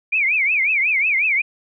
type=tone with vibrato; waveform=sine; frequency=2330 Hz; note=D7; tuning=14 cents flat; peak=-15 dBFS; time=0.12-1.42 s; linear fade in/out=10 ms; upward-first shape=triangle; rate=5.5 Hz; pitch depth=230 cents each way; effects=none